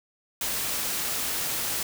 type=noise; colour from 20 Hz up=white; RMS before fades=-29 dBFS; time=0.41-1.83 s; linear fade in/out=2 ms; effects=none